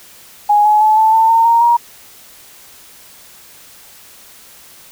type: tone with pitch steps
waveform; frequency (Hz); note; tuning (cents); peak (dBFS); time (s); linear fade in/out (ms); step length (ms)
sine; 830.6 / 846.1 / 861.9 / 878 / 894.3 / 911 / 928 / 945.3; G#5 / G#5 / A5 / A5 / A5 / A#5 / A#5 / A#5; 0 / +32 / -36 / -4 / +28 / -40 / -8 / +24; -7; 0.49-1.77; 10; 160
effects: white hiss -41 dBFS RMS until 4.91 s